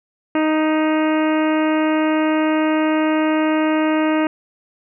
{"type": "harmonic tone with a mistuned harmonic", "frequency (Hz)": 311.1, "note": "D#4", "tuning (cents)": 0, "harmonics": [1, 2, 3, 4, 5, 6, 7, 8, 9], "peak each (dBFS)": [-16, -22, -26, -28, -30, -32, -33, -34, -35], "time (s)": [0.35, 4.27], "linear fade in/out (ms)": 2, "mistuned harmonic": 6, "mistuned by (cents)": 24, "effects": []}